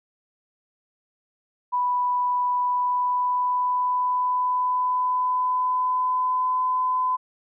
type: tone with pitch glide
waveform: sine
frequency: 987.8 to 1013.2 Hz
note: B5 to B5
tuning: 0 to +44 cents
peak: -20 dBFS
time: 1.72-7.17 s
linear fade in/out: 20 ms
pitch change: +44 cents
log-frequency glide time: 2.59-6.65 s
effects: none